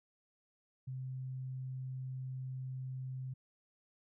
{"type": "tone", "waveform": "sine", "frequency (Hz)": 130, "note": "C3", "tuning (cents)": -11, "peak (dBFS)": -39, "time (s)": [0.87, 3.34], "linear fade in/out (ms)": 10, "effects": []}